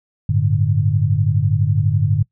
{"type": "chord", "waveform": "sine", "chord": "G suspended second", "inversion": "none", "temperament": "equal", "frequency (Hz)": [98, 110, 146.83], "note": ["G2", "A2", "D3"], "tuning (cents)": [0, 0, 0], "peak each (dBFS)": -18, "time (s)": [0.29, 2.23], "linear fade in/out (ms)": 5, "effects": ["noise-tail reverb RT60 0.1 s tail -22 dB re dry"]}